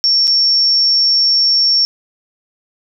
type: tone with dropouts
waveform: sine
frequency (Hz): 5470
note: F8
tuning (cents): -37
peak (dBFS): -9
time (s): 0.04-1.85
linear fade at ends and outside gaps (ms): 0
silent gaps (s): 0.271-0.277
effects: none